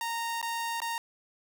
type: tone with dropouts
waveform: sawtooth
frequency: 926 Hz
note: A#5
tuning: 12 cents flat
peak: -27 dBFS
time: 0.01-0.98 s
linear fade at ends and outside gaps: 1 ms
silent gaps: 0.415-0.427 / 0.803-0.818 s
effects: none